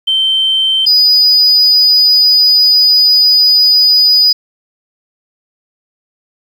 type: tone pair in turn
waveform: sine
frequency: 3110 / 4953 Hz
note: G7 / D#8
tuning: -14 / -9 cents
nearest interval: minor sixth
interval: 805 cents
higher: second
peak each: -8 / -3 dBFS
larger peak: second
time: 0.07-0.86 / 0.86-4.33 s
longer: second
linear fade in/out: 10 ms
effects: tanh soft clip ceiling -3 dBFS + 7-bit